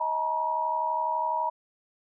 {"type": "tone cluster", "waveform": "sine", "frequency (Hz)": [632, 884, 956], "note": ["D#5", "A5", "A#5"], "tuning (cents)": [27, 8, 43], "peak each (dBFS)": [-34, -33, -26], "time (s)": [0, 1.5], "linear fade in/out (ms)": 10, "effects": []}